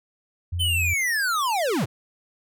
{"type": "tone", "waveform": "sine", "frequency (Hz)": 87.31, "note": "F2", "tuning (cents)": 0, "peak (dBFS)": -24, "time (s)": [0.52, 0.94], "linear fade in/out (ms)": 10}
{"type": "linear sweep", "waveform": "square", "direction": "down", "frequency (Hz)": [3100, 81.7], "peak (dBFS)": -22, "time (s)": [0.59, 1.86], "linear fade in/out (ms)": 20}
{"effects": []}